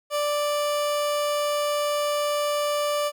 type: tone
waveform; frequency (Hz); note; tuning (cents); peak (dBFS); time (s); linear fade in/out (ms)
30% pulse; 587.3; D5; 0; -20; 0.1-3.12; 50
effects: none